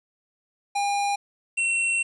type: tone pair in turn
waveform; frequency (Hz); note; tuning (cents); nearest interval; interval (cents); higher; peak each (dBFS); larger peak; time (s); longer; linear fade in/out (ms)
square; 808 / 2718; G#5 / F7; -48 / -48; octave + major sixth; 2100; second; -23 / -22; second; 0.75-1.16 / 1.57-2.03; second; 10
effects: resampled to 24000 Hz + 9-bit